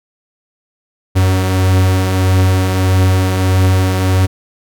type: beating tone pair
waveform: 45% pulse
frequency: 92.2 / 93.8 Hz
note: F#2 / F#2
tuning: -6 / +24 cents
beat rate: 1.6 Hz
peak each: -19 / -10 dBFS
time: 1.15-4.27 s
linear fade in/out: 20 ms
effects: none